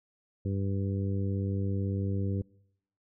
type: harmonic tone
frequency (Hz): 98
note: G2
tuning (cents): 0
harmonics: 1 / 2 / 3 / 4 / 5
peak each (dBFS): -29 / -35 / -39 / -41 / -43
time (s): 0.45-2.42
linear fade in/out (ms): 5
effects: noise-tail reverb RT60 0.8 s tail -25 dB re dry